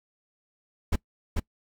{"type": "noise with echo", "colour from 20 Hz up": "brown", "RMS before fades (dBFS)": -22, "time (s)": [0.92, 0.96], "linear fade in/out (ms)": 10, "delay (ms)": 440, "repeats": 1, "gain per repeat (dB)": -3, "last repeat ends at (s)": 1.4, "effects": ["noise-tail reverb RT60 0.1 s tail -23 dB re dry"]}